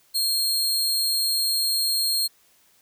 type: tone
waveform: sawtooth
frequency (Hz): 4236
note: C8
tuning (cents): +21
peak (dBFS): -18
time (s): 0.14-2.28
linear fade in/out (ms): 20
effects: white hiss -60 dBFS RMS until 2.81 s